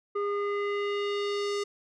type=tone with low-pass filter sweep; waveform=square; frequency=407.1 Hz; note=G#4; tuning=35 cents flat; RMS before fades=-30 dBFS; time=0.15-1.64 s; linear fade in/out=10 ms; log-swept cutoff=1200 to 6300 Hz; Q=1.7; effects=none